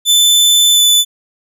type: tone with pitch glide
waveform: sawtooth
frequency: 3520 to 3494 Hz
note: A7 to A7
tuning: 0 to -13 cents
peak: -4 dBFS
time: 0.05-1.05 s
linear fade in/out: 50 ms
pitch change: -13 cents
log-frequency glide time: 0.73-0.81 s
effects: none